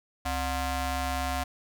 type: ring-modulated tone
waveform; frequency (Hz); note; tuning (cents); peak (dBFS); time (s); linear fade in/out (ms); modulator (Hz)
sawtooth; 328.7; E4; -5; -21; 0.25-1.44; 10; 397
effects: none